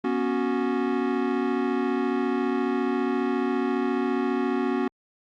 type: chord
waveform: square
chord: B suspended second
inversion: none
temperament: equal with one note detuned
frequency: 242.6 / 277.2 / 370 Hz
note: B3 / C#4 / F#4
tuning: -31 / 0 / 0 cents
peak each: -28 dBFS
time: 0.04-4.88 s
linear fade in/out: 5 ms
effects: low-pass 2000 Hz 12 dB/octave + Opus 48 kbps